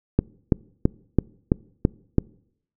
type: click train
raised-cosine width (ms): 3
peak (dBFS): -3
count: 7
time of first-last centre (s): 0.19-2.183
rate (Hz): 3.01
effects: noise-tail reverb RT60 0.7 s tail -25 dB re dry